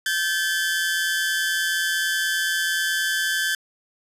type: tone pair together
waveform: sawtooth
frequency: 1553.7 / 1723 Hz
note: G6 / A6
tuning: -16 / -37 cents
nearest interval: major second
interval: 179 cents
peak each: -20 / -21 dBFS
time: 0.06-3.55 s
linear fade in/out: 2 ms
effects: resampled to 32000 Hz + 9-bit